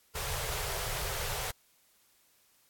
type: band-stop noise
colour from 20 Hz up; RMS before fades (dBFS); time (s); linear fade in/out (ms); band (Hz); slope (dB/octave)
pink; -35; 0.15-1.51; 5; 150 to 400; 48
effects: white hiss -67 dBFS RMS until 2.69 s + AAC 64 kbps